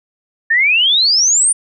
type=exponential sweep; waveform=sine; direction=up; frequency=1760 to 9397 Hz; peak=-9 dBFS; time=0.5-1.53 s; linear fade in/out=10 ms; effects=none